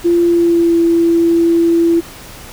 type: tone with pitch glide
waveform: sine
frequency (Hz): 343.9 to 336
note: F4 to E4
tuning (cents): -27 to +33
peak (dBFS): -8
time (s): 0.04-2.01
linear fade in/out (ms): 20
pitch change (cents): -40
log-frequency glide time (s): 0.24-0.77
effects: pink hiss -34 dBFS RMS until 2.52 s